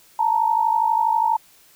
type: tone pair together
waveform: sine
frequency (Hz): 880 / 932.3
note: A5 / A#5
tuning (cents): 0 / 0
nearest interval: minor second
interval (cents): 100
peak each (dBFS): -19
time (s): 0.19-1.37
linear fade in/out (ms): 5
effects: white hiss -53 dBFS RMS until 1.75 s